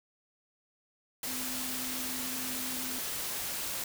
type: tone in noise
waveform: sine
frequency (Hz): 255.2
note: C4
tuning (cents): -43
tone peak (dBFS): -42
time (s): 1.27-2.99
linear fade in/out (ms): 2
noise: white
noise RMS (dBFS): -36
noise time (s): 1.23-3.84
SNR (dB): -9
effects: none